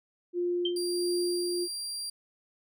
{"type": "tone with tremolo", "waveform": "sine", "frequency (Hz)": 352.2, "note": "F4", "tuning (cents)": 15, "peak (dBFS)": -26, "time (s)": [0.33, 1.68], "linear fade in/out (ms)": 50, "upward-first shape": "sine", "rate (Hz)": 1.5, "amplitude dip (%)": 30}
{"type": "tone with exponential decay", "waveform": "sine", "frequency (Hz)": 3136, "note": "G7", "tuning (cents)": 0, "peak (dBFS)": -26, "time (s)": [0.65, 0.78], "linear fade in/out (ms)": 5, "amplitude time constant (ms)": 28}
{"type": "tone", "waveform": "30% pulse", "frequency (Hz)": 4742, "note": "D8", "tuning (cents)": 16, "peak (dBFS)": -31, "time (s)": [0.76, 2.1], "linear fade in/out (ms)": 5}
{"effects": []}